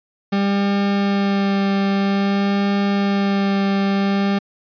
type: tone with vibrato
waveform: 40% pulse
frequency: 198.5 Hz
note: G3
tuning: 22 cents sharp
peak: -15 dBFS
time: 0.32-4.39 s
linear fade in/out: 10 ms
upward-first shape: sine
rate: 0.51 Hz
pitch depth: 13 cents each way
effects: resampled to 11025 Hz